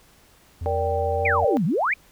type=tone with pitch glide; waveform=triangle; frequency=83.9 to 87.16 Hz; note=E2 to F2; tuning=+31 to -3 cents; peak=-25 dBFS; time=0.61-1.45 s; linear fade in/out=5 ms; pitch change=+66 cents; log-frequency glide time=1.17-1.24 s
type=chord; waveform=sine; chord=G minor; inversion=first; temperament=equal with one note detuned; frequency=466.2 / 580.6 / 784 Hz; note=Bb4 / D5 / G5; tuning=0 / -20 / 0 cents; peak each=-26 dBFS; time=0.66-1.57 s; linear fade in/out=0 ms
type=exponential two-way sweep; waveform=sine; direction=down then up; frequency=2500 to 148 to 2500 Hz; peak=-19 dBFS; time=1.25-1.94 s; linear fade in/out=5 ms; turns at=1.65 s
effects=pink hiss -55 dBFS RMS until 2.11 s